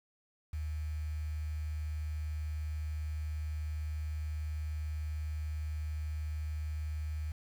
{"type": "tone with quantisation", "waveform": "sine", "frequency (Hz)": 76.7, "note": "D#2", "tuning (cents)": -24, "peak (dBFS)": -34, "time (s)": [0.53, 7.32], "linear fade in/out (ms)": 5, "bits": 9, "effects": []}